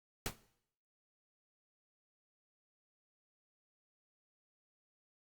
pink noise with exponential decay, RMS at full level -32 dBFS, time 0.26-0.36 s, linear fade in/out 1 ms, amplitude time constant 21 ms, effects noise-tail reverb RT60 0.7 s tail -18 dB re dry + Opus 48 kbps

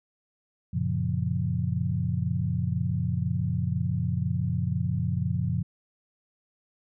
sine chord, Gb major seventh, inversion none, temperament equal, 92.5 / 116.54 / 138.59 / 174.61 Hz, Gb2 / Bb2 / Db3 / F3, 0 / 0 / 0 / 0 cents, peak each -30 dBFS, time 0.73-5.63 s, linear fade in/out 10 ms, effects none

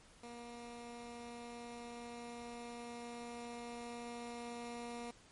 15% pulse tone with level ramp, 237.6 Hz, A#3, 33 cents sharp, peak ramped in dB -42 to -37 dBFS, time 0.23-5.11 s, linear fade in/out 5 ms, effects pink hiss -63 dBFS RMS until 5.31 s + MP3 48 kbps

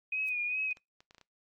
sine tone with vibrato, 2490 Hz, D#7, 1 cent sharp, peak -30 dBFS, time 0.12-0.73 s, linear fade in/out 5 ms, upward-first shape sine, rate 2.5 Hz, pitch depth 49 cents each way
blue noise with exponential growth, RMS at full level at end -49 dBFS, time 0.22-0.29 s, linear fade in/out 0 ms, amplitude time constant 15 ms
clicks, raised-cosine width 0.2 ms, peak -38 dBFS, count 7, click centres 0.711 / 0.771 / 1.005 / 1.109 / 1.147 / 1.182 / 1.213 s
effects noise-tail reverb RT60 0.2 s tail -22 dB re dry + AAC 64 kbps

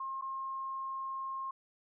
sine tone with dropouts, 1069 Hz, C6, 37 cents sharp, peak -36 dBFS, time 0-1.51 s, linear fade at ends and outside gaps 5 ms, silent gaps 0.213-0.221 s, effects none

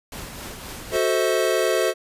pink noise with tremolo, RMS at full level -34 dBFS, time 0.12-0.97 s, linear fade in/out 2 ms, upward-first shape triangle, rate 3.8 Hz, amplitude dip 40%
square chord, F# half-diminished seventh, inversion none, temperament equal with one note detuned, 370 / 440 / 523.3 / 643.5 Hz, F#4 / A4 / C5 / E5, 0 / 0 / 0 / -42 cents, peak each -25 dBFS, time 0.91-1.94 s, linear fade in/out 50 ms
effects resampled to 32000 Hz

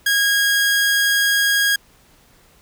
sawtooth tone, 1638 Hz, G#6, 24 cents flat, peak -11 dBFS, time 0.06-1.76 s, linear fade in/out 5 ms, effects pink hiss -53 dBFS RMS until 2.61 s

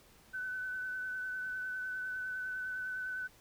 sine tone with vibrato, 1509 Hz, F#6, 34 cents sharp, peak -36 dBFS, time 0.33-3.28 s, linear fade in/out 20 ms, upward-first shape triangle, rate 9.9 Hz, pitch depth 23 cents each way, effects pink hiss -62 dBFS RMS until 3.4 s

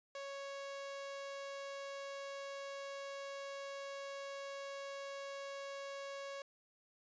sawtooth tone, 554.4 Hz, C#5, in tune, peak -40 dBFS, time 0.15-6.42 s, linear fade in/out 2 ms, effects resampled to 16000 Hz

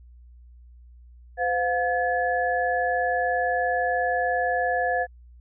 sine tone cluster, 510 / 713 / 1713 Hz, C5 / F5 / A6, -44 / +36 / -47 cents, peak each -27 / -24 / -27 dBFS, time 1.37-5.07 s, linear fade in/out 50 ms, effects added 60 Hz sine -46 dBFS peak until 5.4 s

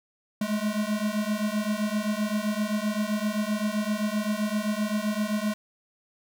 square beating tone pair, 207.7 / 215.4 Hz, G#3 / A3, 0 / -37 cents, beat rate 7.7 Hz, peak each -29 dBFS, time 0.41-5.54 s, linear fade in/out 5 ms, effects none

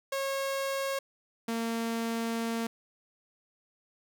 sawtooth tone pair in turn, 545 / 229.1 Hz, C#5 / A#3, -29 / -30 cents, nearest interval octave + minor third, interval 1501 cents, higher first, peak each -26 dBFS, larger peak neither, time 0.12-0.99 / 1.48-2.67 s, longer second, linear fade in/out 5 ms, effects none

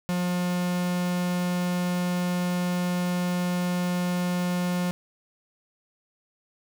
45% pulse tone, 178.2 Hz, F3, 35 cents sharp, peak -24 dBFS, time 0.09-4.91 s, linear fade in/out 0 ms, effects none

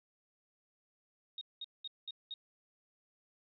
sine tone bursts, 3729 Hz, A#7, in tune, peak -40 dBFS, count 5, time 1.38-2.34 s, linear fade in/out 2 ms, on 32 ms, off 200 ms, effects none

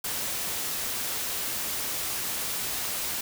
white noise, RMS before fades -31 dBFS, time 0.04-3.21 s, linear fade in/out 5 ms, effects none

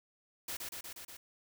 white noise with echo, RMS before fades -40 dBFS, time 0.48-0.57 s, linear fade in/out 5 ms, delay 120 ms, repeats 5, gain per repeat -2 dB, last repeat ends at 1.17 s, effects none

